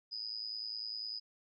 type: tone with amplitude modulation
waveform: sine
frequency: 4978 Hz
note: D#8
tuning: in tune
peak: -35 dBFS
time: 0.11-1.2 s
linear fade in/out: 20 ms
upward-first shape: sine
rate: 110 Hz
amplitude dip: 80%
effects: none